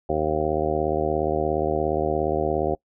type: harmonic tone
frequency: 77.1 Hz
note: D#2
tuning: 15 cents flat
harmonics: 1 / 2 / 3 / 4 / 5 / 6 / 7 / 8 / 9 / 10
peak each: -32 / -33 / -35 / -31 / -26 / -30 / -27 / -37 / -28 / -33 dBFS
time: 0.09-2.75 s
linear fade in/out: 5 ms
effects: noise-tail reverb RT60 0.1 s tail -24 dB re dry